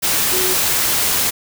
sine tone in noise, 370 Hz, F#4, in tune, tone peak -22 dBFS, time 0.32-0.55 s, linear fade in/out 20 ms, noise white, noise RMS -17 dBFS, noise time 0.02-1.31 s, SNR -8 dB, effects none

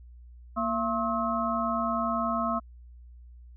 sine tone cluster, 232.5 / 676 / 1077 / 1287 Hz, A#3 / E5 / C6 / E6, -4 / +43 / +50 / -42 cents, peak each -31 dBFS, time 0.56-2.6 s, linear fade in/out 20 ms, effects added 60 Hz sine -46 dBFS peak until 3.56 s

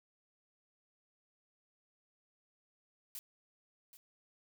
blue noise with echo, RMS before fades -45 dBFS, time 3.15-3.19 s, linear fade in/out 0 ms, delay 780 ms, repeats 1, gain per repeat -13 dB, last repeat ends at 3.97 s, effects none

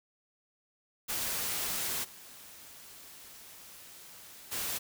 white noise with level steps, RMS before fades -34 / -51 / -35 dBFS, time 1.08-4.79 s, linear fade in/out 20 ms, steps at 2.03 / 4.51 s, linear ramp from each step 20 ms, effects none

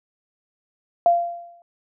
sine tone with exponential decay, 690 Hz, F5, 21 cents flat, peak -10 dBFS, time 1.06-1.62 s, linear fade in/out 1 ms, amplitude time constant 120 ms, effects none

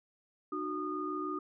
sine tone cluster, 302.1 / 368.8 / 1226 Hz, D4 / F#4 / D#6, +49 / -6 / -26 cents, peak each -38 / -39 / -37 dBFS, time 0.52-1.39 s, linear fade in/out 5 ms, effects none

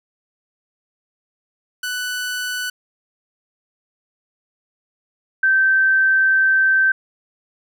sawtooth / sine tone pair in turn, 1490 / 1552.7 Hz, F#6 / G6, +12 / -17 cents, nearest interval minor second, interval 71 cents, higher second, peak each -19 / -12 dBFS, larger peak second, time 1.83-2.7 / 5.43-6.92 s, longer second, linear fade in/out 5 ms, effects none

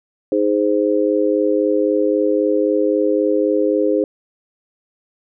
sine chord, Ab major, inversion second, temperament just, 311.5 / 415.3 / 519.1 Hz, Eb4 / Ab4 / C5, +2 / 0 / -14 cents, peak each -18 dBFS, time 0.32-4.04 s, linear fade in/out 2 ms, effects none

